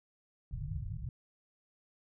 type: low-pass noise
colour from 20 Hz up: white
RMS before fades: -39 dBFS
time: 0.51-1.09 s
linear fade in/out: 2 ms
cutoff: 160 Hz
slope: 96 dB/octave
effects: none